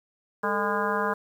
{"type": "harmonic tone with a mistuned harmonic", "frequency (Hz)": 204.1, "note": "G#3", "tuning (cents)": -30, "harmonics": [1, 2, 3, 4, 5, 6, 7, 8], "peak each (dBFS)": [-33, -30, -33, -34, -29, -33, -33, -33], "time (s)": [0.43, 1.14], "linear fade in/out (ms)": 10, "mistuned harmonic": 2, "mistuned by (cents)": 140, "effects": ["9-bit"]}